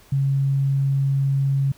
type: tone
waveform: sine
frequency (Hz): 137.3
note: C#3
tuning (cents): -16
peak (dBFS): -17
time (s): 0.12-1.72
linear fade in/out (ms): 5
effects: pink hiss -52 dBFS RMS until 1.77 s